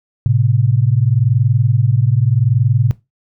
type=tone pair together; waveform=sine; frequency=110 / 130.81 Hz; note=A2 / C3; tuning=0 / 0 cents; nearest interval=minor third; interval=300 cents; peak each=-13 dBFS; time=0.26-2.91 s; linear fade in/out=0 ms; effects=noise-tail reverb RT60 0.2 s tail -18 dB re dry